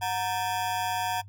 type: ring-modulated tone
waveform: 40% pulse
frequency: 830 Hz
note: G#5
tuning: 1 cent flat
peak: -23 dBFS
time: 0.01-1.22 s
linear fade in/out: 20 ms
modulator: 98.1 Hz
effects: noise-tail reverb RT60 0.1 s tail -20 dB re dry + added 99 Hz sine -44 dBFS peak until 1.28 s